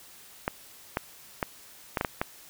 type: clicks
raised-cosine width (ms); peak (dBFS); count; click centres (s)
0.5; -11; 7; 0.479 / 0.971 / 1.428 / 1.972 / 2.011 / 2.048 / 2.215
effects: white hiss -51 dBFS RMS until 2.49 s